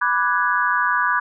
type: chord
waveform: sine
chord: G# half-diminished seventh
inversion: first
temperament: equal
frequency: 987.8 / 1174.7 / 1480 / 1661.2 Hz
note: B5 / D6 / F#6 / G#6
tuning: 0 / 0 / 0 / 0 cents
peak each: -22 dBFS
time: 0.01-1.2 s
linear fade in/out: 10 ms
effects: none